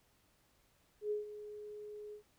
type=tone with ADSR envelope; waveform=sine; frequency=419.5 Hz; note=G#4; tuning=17 cents sharp; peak=-32 dBFS; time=1.01-2.23 s; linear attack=98 ms; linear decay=140 ms; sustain=-13 dB; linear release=100 ms; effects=pink hiss -72 dBFS RMS until 2.38 s